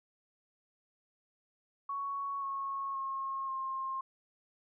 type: tone with pitch steps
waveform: sine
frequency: 1113 / 1096.4 / 1080.1 / 1064 Hz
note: C#6 / C#6 / C#6 / C6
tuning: +7 / -19 / -45 / +29 cents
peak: -34 dBFS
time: 1.89-4.01 s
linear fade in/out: 5 ms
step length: 530 ms
effects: none